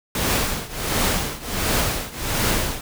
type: noise with tremolo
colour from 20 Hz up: pink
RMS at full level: -19 dBFS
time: 0.15-2.81 s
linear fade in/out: 2 ms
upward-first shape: triangle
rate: 1.4 Hz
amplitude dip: 90%
effects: none